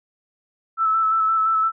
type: tone with vibrato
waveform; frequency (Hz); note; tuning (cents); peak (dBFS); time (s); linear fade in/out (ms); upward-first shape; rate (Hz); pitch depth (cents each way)
sine; 1314; E6; -6; -16; 0.77-1.72; 50; square; 5.8; 17
effects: none